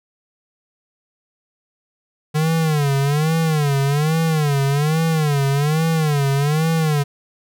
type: tone with vibrato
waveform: square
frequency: 150 Hz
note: D3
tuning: 37 cents sharp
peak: -16 dBFS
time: 2.34-7.04 s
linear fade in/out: 20 ms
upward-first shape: sine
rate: 1.2 Hz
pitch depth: 150 cents each way
effects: none